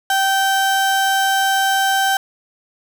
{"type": "tone pair together", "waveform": "35% pulse", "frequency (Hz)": [777, 1554], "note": ["G5", "G6"], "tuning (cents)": [-16, -16], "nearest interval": "octave", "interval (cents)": 1200, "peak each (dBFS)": [-14, -21], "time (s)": [0.1, 2.17], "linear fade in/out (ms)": 2, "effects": []}